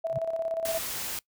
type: tone with tremolo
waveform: sine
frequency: 656 Hz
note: E5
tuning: 9 cents flat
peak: -25 dBFS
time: 0.04-0.79 s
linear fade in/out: 10 ms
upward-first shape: square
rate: 17 Hz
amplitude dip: 50%
type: tone with exponential growth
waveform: sine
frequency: 135 Hz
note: C#3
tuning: 45 cents flat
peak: -28 dBFS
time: 0.09-0.18 s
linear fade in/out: 5 ms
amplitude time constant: 19 ms
type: noise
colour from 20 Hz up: white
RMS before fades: -34 dBFS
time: 0.65-1.19 s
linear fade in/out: 2 ms
effects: noise-tail reverb RT60 0.1 s tail -22 dB re dry